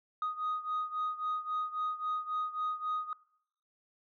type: beating tone pair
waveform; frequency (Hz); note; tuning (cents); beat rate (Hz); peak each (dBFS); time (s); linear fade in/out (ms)
sine; 1244.5 / 1248.2; D#6 / D#6; 0 / +5; 3.7; -33 / -35; 0.22-3.13; 2
effects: noise-tail reverb RT60 0.7 s tail -23 dB re dry + tanh soft clip ceiling -28 dBFS